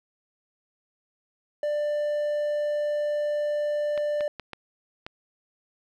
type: tone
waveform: triangle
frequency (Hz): 592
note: D5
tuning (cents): +14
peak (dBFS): -22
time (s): 1.63-4.28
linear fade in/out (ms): 2
type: clicks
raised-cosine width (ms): 0.3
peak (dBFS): -20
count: 5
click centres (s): 3.977 / 4.208 / 4.397 / 4.533 / 5.065
effects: none